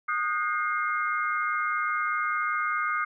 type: tone cluster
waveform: sine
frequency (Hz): 1234 / 1449 / 1574 / 2123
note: D#6 / F#6 / G6 / C7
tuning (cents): -15 / -37 / +7 / +25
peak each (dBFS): -27 / -32 / -36 / -32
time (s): 0.08-3.05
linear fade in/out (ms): 10
effects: none